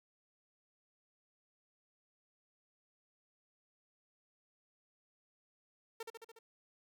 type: tone with echo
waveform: sawtooth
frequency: 454.2 Hz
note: A#4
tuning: 45 cents flat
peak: -37 dBFS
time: 6-6.03 s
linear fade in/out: 5 ms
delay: 72 ms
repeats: 5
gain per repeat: -3 dB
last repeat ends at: 6.39 s
effects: none